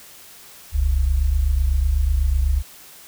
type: tone pair together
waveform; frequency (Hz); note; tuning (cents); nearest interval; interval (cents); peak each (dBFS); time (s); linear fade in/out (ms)
sine; 41.27 / 69.3; E1 / C#2; +3 / 0; major sixth; 897; -20 / -17; 0.72-2.63; 50
effects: white hiss -44 dBFS RMS until 3.07 s